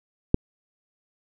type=click; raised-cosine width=3 ms; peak=-3 dBFS; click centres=0.344 s; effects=none